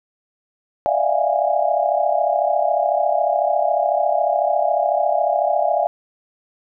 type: tone cluster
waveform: sine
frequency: 588 / 652 / 686 / 720 / 822 Hz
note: D5 / E5 / F5 / F#5 / G#5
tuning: +2 / -19 / -31 / -47 / -18 cents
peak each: -22 dBFS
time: 0.86-5.87 s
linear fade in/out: 0 ms
effects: none